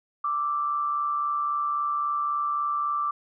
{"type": "tone pair together", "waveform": "sine", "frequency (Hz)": [1173.3, 1317], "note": ["D6", "E6"], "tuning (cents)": [-2, -2], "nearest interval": "major second", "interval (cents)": 200, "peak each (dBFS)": [-24, -36], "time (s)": [0.24, 3.11], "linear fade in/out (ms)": 5, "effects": []}